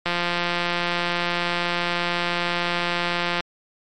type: click train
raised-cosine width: 0.3 ms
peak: -7 dBFS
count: 583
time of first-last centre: 0.06-3.405 s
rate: 174 Hz
effects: MP3 64 kbps